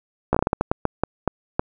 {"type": "slowing click train", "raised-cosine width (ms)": 1, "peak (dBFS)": -4, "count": 13, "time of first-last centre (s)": [0.33, 1.595], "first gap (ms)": 15, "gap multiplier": 1.32, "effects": []}